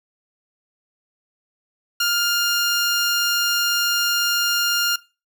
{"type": "tone", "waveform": "15% pulse", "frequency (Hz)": 1406, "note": "F6", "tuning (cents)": 11, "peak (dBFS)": -11, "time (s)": [2, 4.96], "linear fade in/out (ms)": 5, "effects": ["noise-tail reverb RT60 0.3 s tail -21 dB re dry"]}